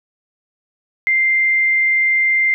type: tone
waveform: sine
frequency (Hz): 2093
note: C7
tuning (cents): 0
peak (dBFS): -12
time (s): 1.07-2.54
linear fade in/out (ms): 0
effects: none